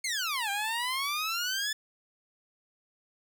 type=exponential two-way sweep; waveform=15% pulse; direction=down then up; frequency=2216 to 789 to 1750 Hz; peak=-23 dBFS; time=0.04-1.73 s; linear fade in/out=5 ms; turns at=0.5 s; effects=none